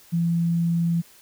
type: tone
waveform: sine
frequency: 169 Hz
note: E3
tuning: 43 cents sharp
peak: -19 dBFS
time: 0.12-1.02 s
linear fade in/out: 20 ms
effects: white hiss -52 dBFS RMS until 1.21 s